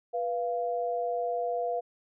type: tone pair together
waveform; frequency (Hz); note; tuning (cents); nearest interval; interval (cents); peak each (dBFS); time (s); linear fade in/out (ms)
sine; 489.3 / 692; B4 / F5; -16 / -16; tritone; 600; -31 / -30; 0.13-1.81; 20
effects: none